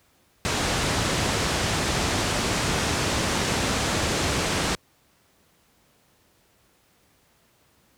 pink low-pass noise, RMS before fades -24 dBFS, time 0.45-4.75 s, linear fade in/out 0 ms, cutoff 8500 Hz, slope 24 dB/octave, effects pink hiss -62 dBFS RMS until 7.97 s + high-pass 60 Hz 12 dB/octave

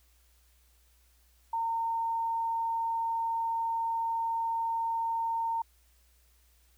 sine tone, 914 Hz, A#5, 34 cents flat, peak -28 dBFS, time 1.53-5.62 s, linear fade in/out 5 ms, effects added 60 Hz sine -63 dBFS peak until 6.77 s + white hiss -68 dBFS RMS until 6.77 s

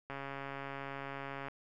click train, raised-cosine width 0.5 ms, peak -27 dBFS, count 192, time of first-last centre 0.1-1.484 s, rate 138 Hz, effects none

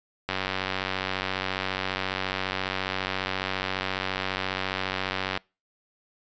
click train, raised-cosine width 0.3 ms, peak -11 dBFS, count 482, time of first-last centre 0.29-5.375 s, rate 94.6 Hz, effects noise-tail reverb RT60 0.3 s tail -26 dB re dry + resampled to 16000 Hz

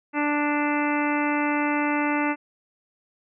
harmonic tone, 294 Hz, D4, 2 cents sharp, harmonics 1 / 2 / 3 / 4 / 5 / 6 / 7 / 8 / 9, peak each -24 / -32 / -28 / -33 / -32 / -37 / -31 / -38 / -34 dBFS, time 0.13-2.36 s, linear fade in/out 50 ms, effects none

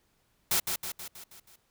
white noise with echo, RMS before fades -26 dBFS, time 0.51-0.6 s, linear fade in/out 5 ms, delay 160 ms, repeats 6, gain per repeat -5 dB, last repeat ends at 1.56 s, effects pink hiss -71 dBFS RMS until 1.7 s

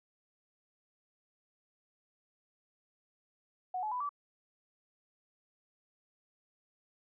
sine tone with pitch steps, 736 / 855.3 / 993.9 / 1154.9 Hz, F#5 / A5 / B5 / D6, -9 / -49 / +11 / -29 cents, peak -33 dBFS, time 3.74-4.092 s, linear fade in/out 5 ms, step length 88 ms, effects none

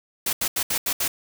white noise bursts at uneven times, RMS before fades -24 dBFS, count 6, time 0.26-0.33 / 0.41-0.48 / 0.56-0.63 / 0.7-0.78 / 0.86-0.93 / 1-1.08 s, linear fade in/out 5 ms, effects none

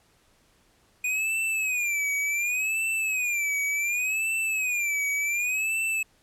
square tone with vibrato, 2459 Hz, D#7, 21 cents flat, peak -25 dBFS, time 1.04-6.03 s, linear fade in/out 5 ms, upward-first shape sine, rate 0.68 Hz, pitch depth 140 cents each way, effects pink hiss -63 dBFS RMS until 6.22 s + low-pass 12000 Hz 12 dB/octave

